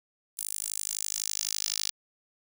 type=tone with high-pass filter sweep; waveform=10% pulse; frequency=51.91 Hz; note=G#1; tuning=in tune; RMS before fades=-33 dBFS; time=0.37-1.91 s; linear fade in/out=20 ms; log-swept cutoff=9500 to 4800 Hz; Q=2; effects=none